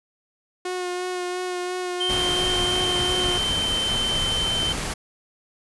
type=tone with vibrato; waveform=sawtooth; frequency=361.5 Hz; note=F#4; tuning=40 cents flat; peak=-22 dBFS; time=0.65-3.38 s; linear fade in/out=5 ms; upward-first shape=sine; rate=2.9 Hz; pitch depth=18 cents each way
type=tone with pitch glide; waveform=triangle; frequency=3136 to 3093 Hz; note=G7 to G7; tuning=0 to -24 cents; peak=-21 dBFS; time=2-4.73 s; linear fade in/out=10 ms; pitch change=-24 cents; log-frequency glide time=2.36-3.91 s
type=noise; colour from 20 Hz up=pink; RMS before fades=-28 dBFS; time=2.09-4.94 s; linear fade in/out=10 ms
effects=resampled to 24000 Hz